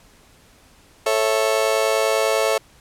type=chord; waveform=35% pulse; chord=A major; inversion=none; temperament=just; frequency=440 / 550 / 660 Hz; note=A4 / C#5 / E5; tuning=0 / -14 / +2 cents; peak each=-20 dBFS; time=1.06-2.58 s; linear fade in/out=5 ms; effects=pink hiss -52 dBFS RMS until 2.8 s + low-pass 12000 Hz 12 dB/octave